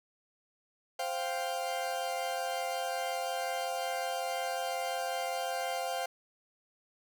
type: chord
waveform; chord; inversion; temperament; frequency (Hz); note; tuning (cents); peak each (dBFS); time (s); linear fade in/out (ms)
40% pulse; C suspended fourth; none; equal; 523.3 / 698.5 / 784; C5 / F5 / G5; 0 / 0 / 0; -37 / -35 / -37; 0.99-6.06; 5
effects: none